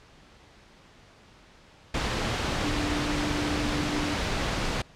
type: tone in noise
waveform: sine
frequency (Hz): 295.8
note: D4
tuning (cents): +13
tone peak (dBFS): -30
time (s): 2.64-4.14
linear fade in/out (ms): 5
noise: pink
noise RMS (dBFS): -28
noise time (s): 1.94-4.82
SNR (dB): -5
effects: pink hiss -54 dBFS RMS until 4.95 s + low-pass 5000 Hz 12 dB/octave